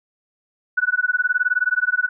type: tone with tremolo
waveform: sine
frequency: 1480 Hz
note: F#6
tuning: in tune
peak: -13 dBFS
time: 0.77-2.09 s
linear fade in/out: 10 ms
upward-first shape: sine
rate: 19 Hz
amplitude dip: 100%
effects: none